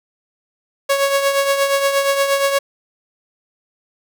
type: tone with tremolo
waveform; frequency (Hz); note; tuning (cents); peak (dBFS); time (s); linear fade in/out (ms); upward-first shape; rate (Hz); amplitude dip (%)
sawtooth; 554.4; C#5; 0; -8; 0.89-2.59; 10; triangle; 8.5; 60
effects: none